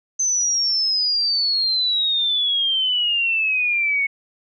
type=exponential sweep; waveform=sine; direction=down; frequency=6210 to 2200 Hz; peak=-17 dBFS; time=0.19-4.07 s; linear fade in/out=10 ms; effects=none